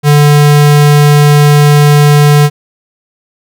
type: tone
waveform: square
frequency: 146.83 Hz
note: D3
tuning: in tune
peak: -3 dBFS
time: 0.03-2.5 s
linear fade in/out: 50 ms
effects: none